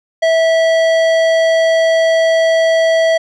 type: tone with tanh clipping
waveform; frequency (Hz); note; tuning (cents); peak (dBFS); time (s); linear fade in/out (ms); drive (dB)
sine; 653; E5; -17; -11; 0.22-3.18; 10; 15
effects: none